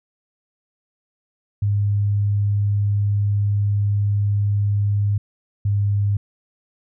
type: tone pair in turn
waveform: sine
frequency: 102.1 / 101.53 Hz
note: G#2 / G#2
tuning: -29 / -39 cents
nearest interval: unison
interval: 10 cents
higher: first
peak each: -16 dBFS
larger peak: neither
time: 1.62-5.18 / 5.65-6.17 s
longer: first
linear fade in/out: 5 ms
effects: none